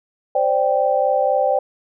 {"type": "chord", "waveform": "sine", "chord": "C suspended second", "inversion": "none", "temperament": "equal", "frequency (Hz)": [523.3, 587.3, 784], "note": ["C5", "D5", "G5"], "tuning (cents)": [0, 0, 0], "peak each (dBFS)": -19, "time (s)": [0.35, 1.59], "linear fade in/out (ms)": 5, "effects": []}